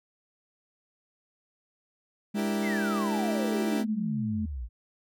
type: tone with pitch glide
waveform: sine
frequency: 207.7 to 215.4 Hz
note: G#3 to A3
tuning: 0 to -37 cents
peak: -28 dBFS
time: 2.34-4.46 s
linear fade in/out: 10 ms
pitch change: +63 cents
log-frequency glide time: 3.06-3.29 s
type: chord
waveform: 30% pulse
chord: E half-diminished seventh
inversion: third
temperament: equal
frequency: 293.7 / 329.6 / 392 / 466.2 Hz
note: D4 / E4 / G4 / Bb4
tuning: 0 / 0 / 0 / 0 cents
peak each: -34 / -31 / -33 / -37 dBFS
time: 2.34-3.85 s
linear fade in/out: 50 ms
type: exponential sweep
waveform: sine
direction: down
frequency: 2230 to 53.3 Hz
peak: -32 dBFS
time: 2.62-4.69 s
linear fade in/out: 50 ms
effects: none